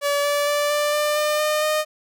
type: tone with pitch steps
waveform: sawtooth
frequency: 573 / 578.7 / 584.4 / 590.1 / 596 / 601.8 / 607.8 / 613.8 Hz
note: D5 / D5 / D5 / D5 / D5 / D5 / D#5 / D#5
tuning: -43 / -26 / -9 / +8 / +25 / +42 / -41 / -24 cents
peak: -15 dBFS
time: 0.01-1.85 s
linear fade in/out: 50 ms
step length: 230 ms
effects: none